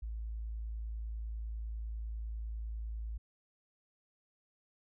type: tone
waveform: sine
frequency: 55 Hz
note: A1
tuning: in tune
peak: -37 dBFS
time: 0.02-3.18 s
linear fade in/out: 10 ms
effects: none